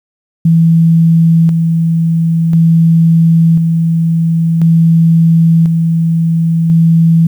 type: tone with tremolo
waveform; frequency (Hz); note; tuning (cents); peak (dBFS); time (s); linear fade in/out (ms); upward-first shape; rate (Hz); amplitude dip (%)
sine; 164.81; E3; 0; -4; 0.45-7.27; 5; square; 0.48; 35
effects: 7-bit